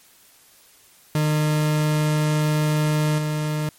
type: tone with level steps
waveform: 40% pulse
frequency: 152.2 Hz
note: D#3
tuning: 38 cents flat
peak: -17 / -21 dBFS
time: 1.15-3.69 s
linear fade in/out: 2 ms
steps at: 3.18 s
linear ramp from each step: 5 ms
effects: white hiss -53 dBFS RMS until 3.78 s + MP3 64 kbps